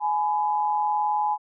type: tone pair together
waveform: sine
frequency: 840.9 / 1000 Hz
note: G#5 / B5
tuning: +21 / +21 cents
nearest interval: minor third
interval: 300 cents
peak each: -22 / -27 dBFS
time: 0-1.38 s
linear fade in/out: 50 ms
effects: none